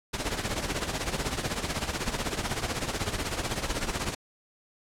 pink noise with tremolo, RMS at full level -28 dBFS, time 0.13-4.15 s, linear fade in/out 10 ms, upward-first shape triangle, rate 16 Hz, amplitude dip 80%, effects low-pass 9000 Hz 12 dB/octave + AAC 64 kbps

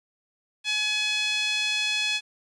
5% pulse tone with band-pass filter, 847 Hz, G#5, 34 cents sharp, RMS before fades -26 dBFS, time 0.64-2.21 s, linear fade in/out 50 ms, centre 2900 Hz, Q 2.8, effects resampled to 22050 Hz + 9-bit

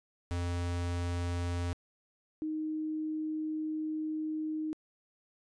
square / sine tone pair in turn, 87.3 / 311.1 Hz, F2 / D#4, 0 / 0 cents, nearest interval octave + minor seventh, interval 2200 cents, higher second, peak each -32 / -32 dBFS, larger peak neither, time 0.31-1.73 / 2.42-4.73 s, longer second, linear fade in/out 0 ms, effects resampled to 22050 Hz

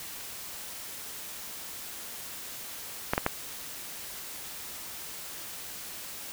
clicks, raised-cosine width 0.5 ms, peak -9 dBFS, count 3, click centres 3.135 / 3.179 / 3.264 s, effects white hiss -41 dBFS RMS until 6.32 s

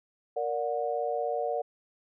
sine chord, Bb augmented, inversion none, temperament just, 466.2 / 582.7 / 728.4 Hz, Bb4 / D5 / F#5, 0 / -14 / -27 cents, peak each -32 dBFS, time 0.36-1.62 s, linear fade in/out 10 ms, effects none

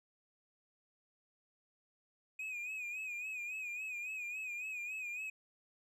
triangle tone with vibrato, 2489 Hz, D#7, in tune, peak -38 dBFS, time 2.39-5.3 s, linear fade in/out 5 ms, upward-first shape sine, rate 3.6 Hz, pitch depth 71 cents each way, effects none

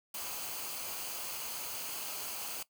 white noise with comb filter, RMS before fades -40 dBFS, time 0.14-2.63 s, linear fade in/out 5 ms, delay 0.54 ms, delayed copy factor -0.5, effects noise-tail reverb RT60 0.1 s tail -18 dB re dry

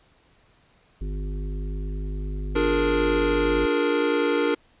harmonic tone, 50.2 Hz, G1, 42 cents sharp, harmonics 1 / 3 / 5 / 7 / 8, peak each -27 / -37 / -41 / -44 / -45 dBFS, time 1.01-3.66 s, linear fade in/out 5 ms
square chord, Bb dominant seventh, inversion first, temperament equal with one note detuned, 293.7 / 353.5 / 415.3 / 466.2 Hz, D4 / F4 / Ab4 / Bb4, 0 / +21 / 0 / 0 cents, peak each -26 / -29 / -29 / -24 dBFS, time 2.55-4.55 s, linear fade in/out 10 ms
effects pink hiss -60 dBFS RMS until 4.8 s + resampled to 8000 Hz

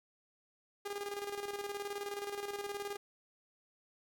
sawtooth tone with tremolo, 405.6 Hz, G#4, 41 cents flat, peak -33 dBFS, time 0.85-2.97 s, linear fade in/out 10 ms, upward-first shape square, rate 19 Hz, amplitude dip 55%, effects none

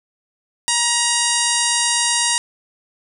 harmonic tone, 948 Hz, A#5, 29 cents sharp, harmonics 1 / 2 / 3 / 4 / 5 / 6 / 7 / 8 / 9 / 10, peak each -25 / -25 / -25 / -25 / -25 / -25 / -25 / -25 / -25 / -25 dBFS, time 0.68-2.38 s, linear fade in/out 0 ms, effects none

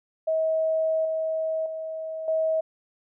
sine tone with level steps, 639 Hz, D#5, 46 cents sharp, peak -21 / -24 / -30 / -21 dBFS, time 0.27-2.61 s, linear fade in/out 10 ms, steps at 1.05 / 1.66 / 2.28 s, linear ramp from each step 2 ms, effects none

